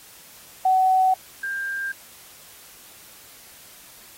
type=tone pair in turn; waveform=sine; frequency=752 / 1593.4 Hz; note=F#5 / G6; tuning=+28 / +28 cents; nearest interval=octave + minor second; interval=1300 cents; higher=second; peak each=-15 / -25 dBFS; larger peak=first; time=0.65-1.14 / 1.43-1.92 s; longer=neither; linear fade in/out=5 ms; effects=white hiss -47 dBFS RMS until 4.17 s + AAC 48 kbps